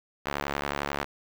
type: tone with band-pass filter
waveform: sawtooth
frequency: 71.2 Hz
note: C#2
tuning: 47 cents sharp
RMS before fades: -32 dBFS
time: 0.25-1.05 s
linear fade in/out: 20 ms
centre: 1400 Hz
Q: 0.69
effects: 8-bit